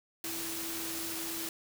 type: tone in noise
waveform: sine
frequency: 330 Hz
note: E4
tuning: 2 cents sharp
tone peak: -42 dBFS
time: 0.24-1.49 s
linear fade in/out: 2 ms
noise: white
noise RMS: -38 dBFS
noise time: 0.24-1.49 s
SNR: -7 dB
effects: none